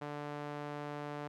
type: tone with band-pass filter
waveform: sawtooth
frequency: 146.83 Hz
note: D3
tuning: in tune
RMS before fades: -42 dBFS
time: 0.01-1.28 s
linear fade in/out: 10 ms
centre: 790 Hz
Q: 0.68
effects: none